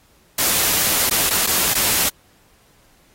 white noise with dropouts, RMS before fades -18 dBFS, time 0.38-2.09 s, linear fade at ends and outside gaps 5 ms, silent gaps 1.095-1.109 / 1.296-1.306 / 1.463-1.471 / 1.738-1.751 s, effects pink hiss -56 dBFS RMS until 3.14 s + AAC 48 kbps

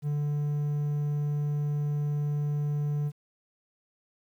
triangle tone, 146.83 Hz, D3, in tune, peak -24 dBFS, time 0.02-3.12 s, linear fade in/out 50 ms, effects 10-bit

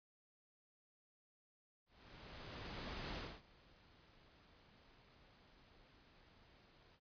pink noise with ADSR envelope, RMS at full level -45 dBFS, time 1.86-7 s, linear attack 1300 ms, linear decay 250 ms, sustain -22 dB, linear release 54 ms, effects resampled to 11025 Hz

